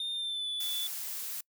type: tone with pitch glide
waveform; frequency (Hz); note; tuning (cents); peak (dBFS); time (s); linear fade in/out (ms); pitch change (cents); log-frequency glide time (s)
triangle; 3631 to 3469; A#7 to A7; -46 to -25; -31; 0-0.87; 2; -79; 0.13-0.49
type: noise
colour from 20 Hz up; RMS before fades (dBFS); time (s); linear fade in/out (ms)
blue; -38; 0.6-1.41; 5
effects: noise-tail reverb RT60 0.1 s tail -26 dB re dry